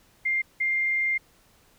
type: tone pair in turn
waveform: sine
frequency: 2107 / 2107 Hz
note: C7 / C7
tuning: +12 / +12 cents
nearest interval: unison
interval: 0 cents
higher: neither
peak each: -22 dBFS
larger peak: neither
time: 0.25-0.42 / 0.6-1.18 s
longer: second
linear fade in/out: 10 ms
effects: pink hiss -60 dBFS RMS until 1.78 s